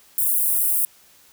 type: high-pass noise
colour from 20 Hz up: white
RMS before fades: -20 dBFS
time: 0.18-0.85 s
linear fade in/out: 0 ms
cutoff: 9000 Hz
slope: 48 dB/octave
effects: white hiss -53 dBFS RMS until 1.32 s